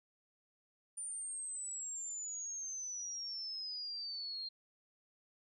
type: exponential sweep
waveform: sine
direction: down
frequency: 9250 to 4186 Hz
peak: -40 dBFS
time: 0.97-4.49 s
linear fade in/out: 10 ms
effects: none